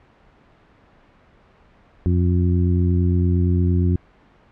harmonic tone, 88.7 Hz, F2, 27 cents sharp, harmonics 1 / 2 / 3 / 4, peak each -16 / -22 / -26 / -28 dBFS, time 2.06-3.96 s, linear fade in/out 0 ms, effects pink hiss -53 dBFS RMS until 4.51 s + low-pass 2000 Hz 12 dB/octave

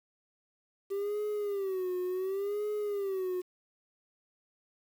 triangle tone with vibrato, 390.4 Hz, G4, 7 cents flat, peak -28 dBFS, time 0.9-3.42 s, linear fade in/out 20 ms, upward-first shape sine, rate 0.69 Hz, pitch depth 130 cents each way, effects tanh soft clip ceiling -24 dBFS + 9-bit

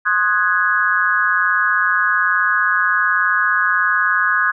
sine chord, Ab dominant seventh, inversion first, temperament equal with one note detuned, 1061.1 / 1244.5 / 1480 / 1661.2 Hz, C6 / Eb6 / Gb6 / Ab6, +24 / 0 / 0 / 0 cents, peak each -23 / -20 / -18 / -17 dBFS, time 0.05-4.52 s, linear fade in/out 20 ms, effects none

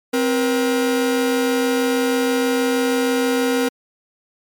45% pulse tone pair together, 262 / 477.7 Hz, C4 / A#4, +2 / +42 cents, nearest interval minor seventh, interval 1040 cents, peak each -19 dBFS, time 0.13-3.69 s, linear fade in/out 10 ms, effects MP3 96 kbps

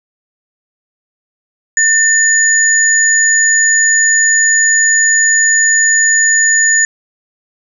sine tone pair together, 1800 / 6865 Hz, A6 / A8, +39 / -44 cents, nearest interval octave + major seventh, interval 2317 cents, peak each -10 dBFS, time 1.77-6.85 s, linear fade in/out 2 ms, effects none

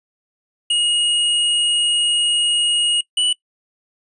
square tone pair in turn, 2876 / 2957 Hz, F#7 / F#7, -50 / -2 cents, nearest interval unison, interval 48 cents, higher second, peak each -15 dBFS, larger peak neither, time 0.7-3.01 / 3.17-3.33 s, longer first, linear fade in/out 5 ms, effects noise-tail reverb RT60 0.1 s tail -22 dB re dry + resampled to 24000 Hz

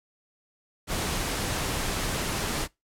pink noise, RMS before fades -29 dBFS, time 0.87-2.68 s, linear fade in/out 50 ms, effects noise-tail reverb RT60 0.2 s tail -23 dB re dry + low-pass 12000 Hz 12 dB/octave

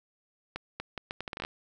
accelerating click train, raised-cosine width 0.3 ms, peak -19 dBFS, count 12, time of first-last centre 0.56-1.449 s, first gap 240 ms, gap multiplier 0.74, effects none

